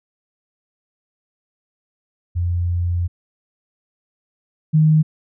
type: tone pair in turn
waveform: sine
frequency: 87.31 / 155.57 Hz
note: F2 / D#3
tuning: 0 / 0 cents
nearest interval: minor seventh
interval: 1000 cents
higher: second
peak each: -17 / -10 dBFS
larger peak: second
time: 2.35-3.08 / 4.73-5.03 s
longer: first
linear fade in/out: 20 ms
effects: none